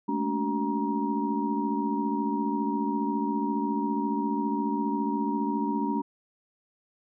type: tone cluster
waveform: sine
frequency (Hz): 212.9 / 227.5 / 285.4 / 375.2 / 945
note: G#3 / A#3 / D4 / F#4 / A#5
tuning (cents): +43 / -42 / -49 / +24 / +23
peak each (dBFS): -31 / -35 / -29 / -36 / -31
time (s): 0.08-6.02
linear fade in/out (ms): 10
effects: none